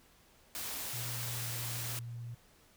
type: noise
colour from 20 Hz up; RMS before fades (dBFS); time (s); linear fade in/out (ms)
white; -40; 0.55-1.99; 0
type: tone with pitch glide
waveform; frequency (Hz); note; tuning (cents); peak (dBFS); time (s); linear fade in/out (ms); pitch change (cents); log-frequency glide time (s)
sine; 120 to 118.35; B2 to A#2; -49 to +27; -40; 0.93-2.35; 10; -24; 1.13-1.5
effects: pink hiss -64 dBFS RMS until 2.76 s